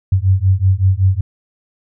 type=beating tone pair; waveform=sine; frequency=92.5 / 97.8 Hz; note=F#2 / G2; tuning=0 / -4 cents; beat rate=5.3 Hz; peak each=-13 dBFS; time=0.12-1.21 s; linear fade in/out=5 ms; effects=none